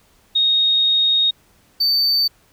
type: tone pair in turn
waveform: sine / triangle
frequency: 3729 / 4570 Hz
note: A#7 / D8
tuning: 0 / -48 cents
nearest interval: major third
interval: 352 cents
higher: second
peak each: -13 dBFS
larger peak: neither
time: 0.35-1.31 / 1.8-2.28 s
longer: first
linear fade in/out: 10 ms
effects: pink hiss -56 dBFS RMS until 2.52 s